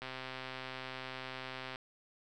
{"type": "click train", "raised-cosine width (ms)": 0.3, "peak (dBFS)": -26, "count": 227, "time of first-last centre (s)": [0.02, 1.758], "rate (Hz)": 130, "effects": []}